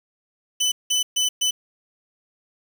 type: tone bursts at uneven times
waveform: 25% pulse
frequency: 3005 Hz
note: F#7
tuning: 26 cents sharp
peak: -15 dBFS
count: 4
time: 0.6-0.72 / 0.9-1.03 / 1.16-1.29 / 1.41-1.51 s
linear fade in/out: 10 ms
effects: 7-bit